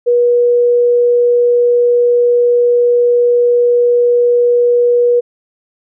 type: tone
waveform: sine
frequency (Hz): 482.8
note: B4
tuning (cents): -39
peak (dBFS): -7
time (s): 0.06-5.21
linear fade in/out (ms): 20
effects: none